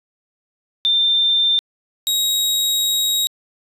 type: tone pair in turn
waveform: sine / sawtooth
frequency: 3586 / 3799 Hz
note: A7 / A#7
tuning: +32 / +32 cents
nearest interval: minor second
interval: 100 cents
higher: second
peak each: -13 dBFS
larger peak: neither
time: 0.85-1.59 / 2.07-3.27 s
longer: second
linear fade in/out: 0 ms
effects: resampled to 32000 Hz